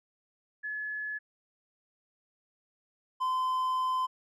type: tone pair in turn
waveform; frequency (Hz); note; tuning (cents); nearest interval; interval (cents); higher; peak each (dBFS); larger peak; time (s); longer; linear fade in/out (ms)
sine / triangle; 1708 / 1027.3; G#6 / C6; +48 / -32; major sixth; 880; first; -33 / -25; second; 0.63-1.19 / 3.2-4.07; second; 20
effects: none